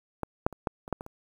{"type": "clicks", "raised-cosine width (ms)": 1, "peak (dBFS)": [-16, -8, -28, -13, -27, -13, -24, -29], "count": 8, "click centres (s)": [0.233, 0.465, 0.527, 0.672, 0.879, 0.927, 1.009, 1.064], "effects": ["8-bit"]}